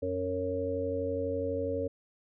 harmonic tone, 92.1 Hz, F#2, 7 cents flat, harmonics 1 / 3 / 5 / 6, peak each -38 / -37 / -33 / -34 dBFS, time 0.02-1.88 s, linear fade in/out 10 ms, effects none

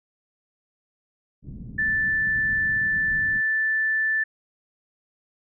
white low-pass noise, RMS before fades -38 dBFS, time 1.42-3.42 s, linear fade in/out 50 ms, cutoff 210 Hz, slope 24 dB/octave
sine tone, 1760 Hz, A6, in tune, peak -20 dBFS, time 1.78-4.24 s, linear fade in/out 10 ms
effects none

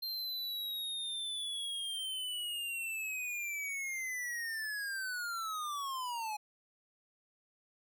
square linear sweep, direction down, 4186 to 830.6 Hz, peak -37 dBFS, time 0.02-6.37 s, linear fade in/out 10 ms, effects none

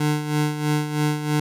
25% pulse tone with tremolo, 150 Hz, D3, 37 cents sharp, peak -14 dBFS, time 0-1.4 s, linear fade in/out 5 ms, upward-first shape sine, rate 3.1 Hz, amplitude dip 65%, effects resampled to 32000 Hz

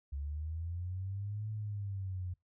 sine linear two-way sweep, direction up then down, 68.5 to 108.4 to 88.7 Hz, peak -36 dBFS, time 0.12-2.34 s, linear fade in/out 10 ms, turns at 1.5 s, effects noise-tail reverb RT60 0.2 s tail -26 dB re dry

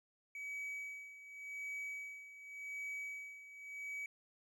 triangle tone with tremolo, 2276 Hz, C#7, 45 cents sharp, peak -39 dBFS, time 0.35-4.06 s, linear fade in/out 2 ms, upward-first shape sine, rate 0.88 Hz, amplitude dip 75%, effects none

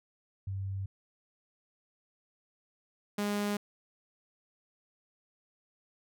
sine / sawtooth tone pair in turn, 97 / 205.5 Hz, G2 / G#3, -18 / -18 cents, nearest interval octave + minor second, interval 1300 cents, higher second, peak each -33 / -26 dBFS, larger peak second, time 0.47-0.86 / 3.18-3.57 s, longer neither, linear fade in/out 5 ms, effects none

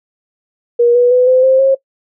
sine tone with pitch steps, 476.5 / 488.2 / 500.2 / 512.5 / 525.1 / 538 Hz, A#4 / B4 / B4 / C5 / C5 / C5, +38 / -20 / +22 / -36 / +6 / +48 cents, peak -6 dBFS, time 0.79-1.75 s, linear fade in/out 10 ms, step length 160 ms, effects noise-tail reverb RT60 0.1 s tail -21 dB re dry

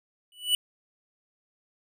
square tone with exponential growth, 2960 Hz, F#7, in tune, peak -18 dBFS, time 0.32-0.55 s, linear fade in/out 1 ms, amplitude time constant 48 ms, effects none

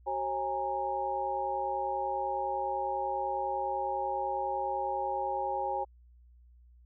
sine tone cluster, 380.2 / 541 / 819 / 929 Hz, F#4 / C#5 / G#5 / A#5, +47 / -42 / -24 / -6 cents, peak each -40 / -36 / -32 / -38 dBFS, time 0.06-5.85 s, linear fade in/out 20 ms, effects added 60 Hz sine -55 dBFS peak until 6.85 s

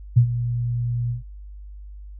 sine tone with ADSR envelope, 120 Hz, B2, 49 cents flat, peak -8 dBFS, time 0.16-1.23 s, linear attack 14 ms, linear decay 87 ms, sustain -13 dB, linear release 130 ms, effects added 50 Hz sine -36 dBFS peak until 2.19 s

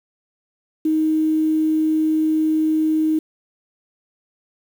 sine tone with quantisation, 313.3 Hz, D#4, 12 cents sharp, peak -15 dBFS, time 0.85-3.19 s, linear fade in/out 5 ms, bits 7, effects none

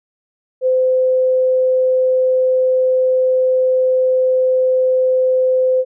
sine tone, 514 Hz, C5, 31 cents flat, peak -11 dBFS, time 0.61-5.85 s, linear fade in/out 50 ms, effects none

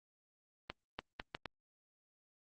accelerating click train, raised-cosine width 0.3 ms, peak -23 dBFS, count 5, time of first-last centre 0.7-1.457 s, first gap 290 ms, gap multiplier 0.72, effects Opus 24 kbps

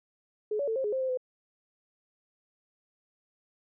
sine tone with pitch steps, 424.9 / 567 / 446.2 / 531 / 417.8 / 525 / 521 / 508 Hz, G#4 / C#5 / A4 / C5 / G#4 / C5 / C5 / B4, +40 / +39 / +24 / +25 / +10 / +6 / -7 / +49 cents, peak -27 dBFS, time 0.51-1.174 s, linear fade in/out 5 ms, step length 83 ms, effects none

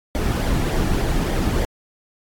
brown noise with flanger, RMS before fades -20 dBFS, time 0.15-1.65 s, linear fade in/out 0 ms, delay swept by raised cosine 0.73 to 2.03 ms, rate 3.4 Hz, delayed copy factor -0.5, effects AAC 64 kbps

